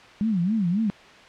sine tone with vibrato, 196 Hz, G3, in tune, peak -20 dBFS, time 0.21-0.9 s, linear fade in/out 0 ms, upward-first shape sine, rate 3.7 Hz, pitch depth 250 cents each way, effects white hiss -47 dBFS RMS until 1.28 s + low-pass 3000 Hz 12 dB/octave

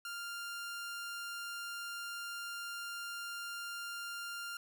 sawtooth tone, 1396.9 Hz, F6, in tune, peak -37 dBFS, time 0.05-4.57 s, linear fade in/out 2 ms, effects none

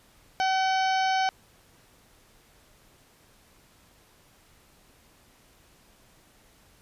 harmonic tone with a mistuned harmonic, 760 Hz, F#5, 46 cents sharp, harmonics 1 / 2 / 3 / 4 / 5 / 6 / 7 / 8, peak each -23 / -31 / -35 / -36 / -43 / -40 / -40 / -44 dBFS, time 0.4-1.29 s, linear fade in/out 0 ms, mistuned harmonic 6, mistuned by -49 cents, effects pink hiss -59 dBFS RMS until 6.81 s + resampled to 32000 Hz

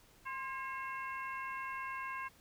harmonic tone with a mistuned harmonic, 540 Hz, C#5, 45 cents flat, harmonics 2 / 3 / 4 / 5, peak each -41 / -45 / -47 / -49 dBFS, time 0.25-2.29 s, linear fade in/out 20 ms, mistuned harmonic 2, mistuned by -47 cents, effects pink hiss -64 dBFS RMS until 2.4 s

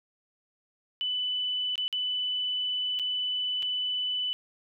sine tone with dropouts, 2992 Hz, F#7, 19 cents sharp, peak -27 dBFS, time 1.01-4.33 s, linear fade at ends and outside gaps 0 ms, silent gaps 1.756-1.779 / 1.88-1.927 / 2.99-2.996 / 3.624-3.628 s, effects none

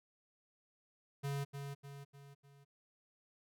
square tone with echo, 140.4 Hz, C#3, 22 cents sharp, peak -37 dBFS, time 1.23-1.45 s, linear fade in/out 20 ms, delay 300 ms, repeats 4, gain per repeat -6 dB, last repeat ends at 2.65 s, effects none

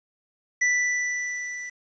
square tone with level ramp, 1975.5 Hz, B6, in tune, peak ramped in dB -19 to -34 dBFS, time 0.61-1.7 s, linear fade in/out 10 ms, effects resampled to 16000 Hz + 9-bit

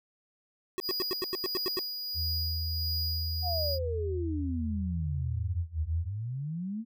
square tone bursts, 370 Hz, F#4, in tune, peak -30 dBFS, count 10, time 0.78-1.791 s, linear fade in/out 0 ms, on 21 ms, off 89 ms
square tone with tremolo, 4900 Hz, D#8, 27 cents flat, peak -31 dBFS, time 0.81-3.79 s, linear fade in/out 50 ms, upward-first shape sine, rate 1.5 Hz, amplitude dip 40%
sine tone, 82.41 Hz, E2, in tune, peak -31 dBFS, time 2.14-6.1 s, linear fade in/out 50 ms
sine exponential two-way sweep, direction down then up, 747 to 71.8 to 234.3 Hz, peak -32 dBFS, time 3.42-6.85 s, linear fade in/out 50 ms, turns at 5.84 s
effects none

